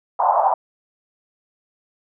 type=band-pass noise; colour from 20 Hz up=white; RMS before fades=-17 dBFS; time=0.19-0.54 s; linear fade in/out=5 ms; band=660 to 980 Hz; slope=48 dB/octave; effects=none